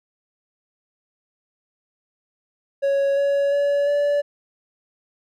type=tone with pitch steps; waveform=triangle; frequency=555 / 562.4 / 569.9 / 577.6 Hz; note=C#5 / C#5 / C#5 / D5; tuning=+2 / +25 / +48 / -29 cents; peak=-15 dBFS; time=2.82-4.22 s; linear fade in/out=20 ms; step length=350 ms; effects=none